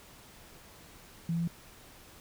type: tone with pitch steps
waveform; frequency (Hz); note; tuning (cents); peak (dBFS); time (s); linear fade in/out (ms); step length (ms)
sine; 166.9 / 168.26 / 169.62; E3 / E3 / E3; +22 / +36 / +50; -28; 1.29-1.476; 2; 62
effects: pink hiss -54 dBFS RMS until 2.2 s